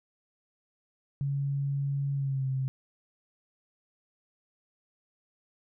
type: tone with pitch glide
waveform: sine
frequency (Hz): 139.8 to 132.49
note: C#3 to C3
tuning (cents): +15 to +22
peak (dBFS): -27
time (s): 1.21-2.68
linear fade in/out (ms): 0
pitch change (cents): -93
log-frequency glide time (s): 2.14-2.47
effects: none